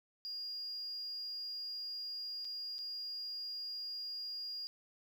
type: tone with dropouts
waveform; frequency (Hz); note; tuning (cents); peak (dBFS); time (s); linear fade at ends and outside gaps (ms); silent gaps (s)
sine; 4838; D#8; -49; -39; 0.25-4.67; 0; 2.447-2.451 / 2.783-2.789
effects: tanh soft clip ceiling -35 dBFS + 11-bit